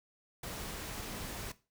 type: noise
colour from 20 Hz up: pink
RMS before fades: -42 dBFS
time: 0.43-1.52 s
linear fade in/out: 5 ms
effects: noise-tail reverb RT60 0.3 s tail -17 dB re dry